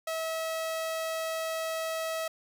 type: tone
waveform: sawtooth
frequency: 646 Hz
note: E5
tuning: 35 cents flat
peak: -27 dBFS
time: 0.07-2.28 s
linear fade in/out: 5 ms
effects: none